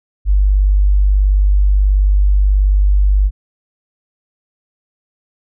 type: tone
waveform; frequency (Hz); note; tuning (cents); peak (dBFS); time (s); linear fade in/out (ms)
sine; 49.26; G1; +9; -8; 0.25-3.31; 50
effects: none